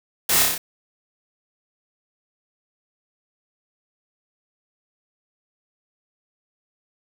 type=noise with echo; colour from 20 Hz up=white; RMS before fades=-20 dBFS; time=0.29-0.43 s; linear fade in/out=5 ms; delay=30 ms; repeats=5; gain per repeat=-2 dB; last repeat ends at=0.58 s; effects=none